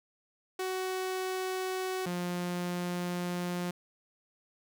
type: tone pair in turn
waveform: sawtooth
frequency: 373.7 / 176.98 Hz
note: F#4 / F3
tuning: +17 / +23 cents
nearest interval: octave + minor second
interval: 1294 cents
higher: first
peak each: -28 / -28 dBFS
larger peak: neither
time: 0.59-2.06 / 2.06-3.71 s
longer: second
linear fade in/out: 5 ms
effects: none